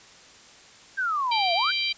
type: exponential two-way sweep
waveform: sine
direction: down then up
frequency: 1617 to 662 to 1617 Hz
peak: -23 dBFS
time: 0.97-1.72 s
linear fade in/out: 20 ms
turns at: 1.54 s
type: harmonic tone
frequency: 784 Hz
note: G5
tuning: in tune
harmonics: 3 / 4 / 5 / 6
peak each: -28 / -29 / -30 / -31 dBFS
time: 1.31-1.93 s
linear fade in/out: 10 ms
effects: white hiss -50 dBFS RMS until 1.97 s + resampled to 16000 Hz